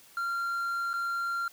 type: tone with dropouts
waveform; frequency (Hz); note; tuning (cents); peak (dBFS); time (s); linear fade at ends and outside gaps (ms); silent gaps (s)
triangle; 1382; F6; -19; -27; 0.17-1.48; 2; 0.932-0.938
effects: white hiss -56 dBFS RMS until 1.52 s